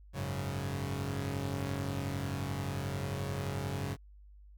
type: chord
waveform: sawtooth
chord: F# suspended second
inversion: none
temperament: equal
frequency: 92.5 / 103.83 / 138.59 Hz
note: F#2 / G#2 / C#3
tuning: 0 / 0 / 0 cents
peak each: -34 / -37 / -33 dBFS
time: 0.13-3.97 s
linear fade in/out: 50 ms
effects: added 50 Hz sine -52 dBFS peak until 4.57 s